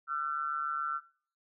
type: tone with amplitude modulation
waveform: sine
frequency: 1353 Hz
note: E6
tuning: 45 cents sharp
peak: -27 dBFS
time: 0.07-1.01 s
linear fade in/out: 50 ms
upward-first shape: sine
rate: 147 Hz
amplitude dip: 80%
effects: noise-tail reverb RT60 0.5 s tail -23 dB re dry